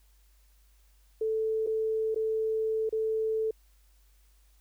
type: tone with dropouts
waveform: sine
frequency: 440 Hz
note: A4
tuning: in tune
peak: -26 dBFS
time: 1.21-3.51 s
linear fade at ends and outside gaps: 5 ms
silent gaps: 1.665-1.671 / 2.146-2.159 / 2.893-2.925 s
effects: added 50 Hz sine -59 dBFS peak until 4.6 s + white hiss -69 dBFS RMS until 4.6 s